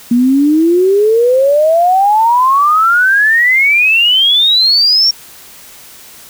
sine exponential sweep, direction up, 234.7 to 5588 Hz, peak -6 dBFS, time 0.11-5.11 s, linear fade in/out 5 ms, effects white hiss -36 dBFS RMS until 6.29 s

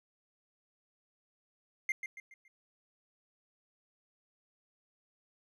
triangle tone with echo, 2103 Hz, C7, 8 cents sharp, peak -27 dBFS, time 1.89-1.92 s, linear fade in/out 2 ms, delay 140 ms, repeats 4, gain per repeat -8 dB, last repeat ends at 2.48 s, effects none

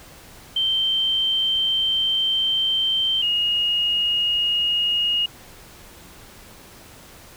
sine tone pair in turn, 3123 / 2866 Hz, G7 / F7, -7 / +44 cents, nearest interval minor second, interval 149 cents, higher first, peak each -18 dBFS, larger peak neither, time 0.56-3.22 / 3.22-5.26 s, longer first, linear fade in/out 5 ms, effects pink hiss -45 dBFS RMS until 7.36 s

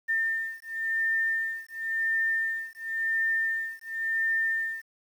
sine beating tone pair, 1803 / 1803.94 Hz, A6 / A6, +42 / +43 cents, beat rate 0.94 Hz, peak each -29 dBFS, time 0.08-4.82 s, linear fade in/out 20 ms, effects 9-bit

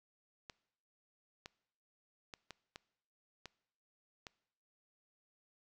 clicks, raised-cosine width 0.2 ms, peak -29 dBFS, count 7, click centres 0.498 / 1.459 / 2.338 / 2.507 / 2.759 / 3.457 / 4.268 s, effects noise-tail reverb RT60 0.8 s tail -22 dB re dry

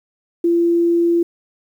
sine tone, 340.9 Hz, F4, 42 cents flat, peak -12 dBFS, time 0.44-1.23 s, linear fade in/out 5 ms, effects 8-bit

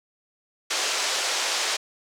white band-pass noise, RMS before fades -26 dBFS, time 0.7-1.77 s, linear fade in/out 10 ms, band 400 to 6900 Hz, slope 24 dB/octave, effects none

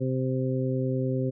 harmonic tone, 130 Hz, C3, 11 cents flat, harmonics 1 / 2 / 3 / 4, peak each -27 / -30 / -32 / -33 dBFS, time 0-1.31 s, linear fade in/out 20 ms, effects none

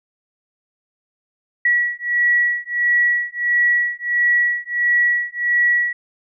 sine beating tone pair, 1930 / 1931.5 Hz, B6 / B6, -40 / -39 cents, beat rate 1.5 Hz, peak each -18 dBFS, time 1.65-5.93 s, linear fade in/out 5 ms, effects none

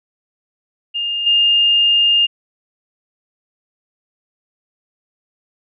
sine tone with level steps, 2820 Hz, F7, 16 cents sharp, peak -18 / -10 dBFS, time 0.94-2.27 s, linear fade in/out 20 ms, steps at 1.26 s, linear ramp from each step 10 ms, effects none

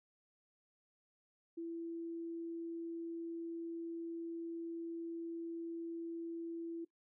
sine tone, 333.9 Hz, E4, 22 cents sharp, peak -40 dBFS, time 1.57-6.85 s, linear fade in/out 10 ms, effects noise-tail reverb RT60 0.1 s tail -19 dB re dry

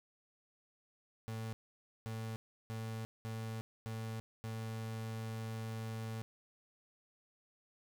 35% pulse tone bursts at uneven times, 111.7 Hz, A2, 27 cents sharp, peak -38 dBFS, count 6, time 1.28-1.53 / 2.06-2.36 / 2.7-3.05 / 3.25-3.61 / 3.86-4.2 / 4.44-6.22 s, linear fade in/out 0 ms, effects none

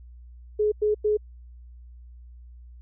sine tone bursts, 422.4 Hz, G#4, 29 cents sharp, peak -19 dBFS, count 3, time 0.59-1.172 s, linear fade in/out 10 ms, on 130 ms, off 96 ms, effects added 60 Hz sine -43 dBFS peak until 2.81 s

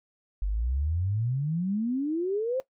sine exponential sweep, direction up, 46.25 to 537 Hz, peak -25 dBFS, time 0.42-2.6 s, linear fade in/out 0 ms, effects noise-tail reverb RT60 0.1 s tail -18 dB re dry

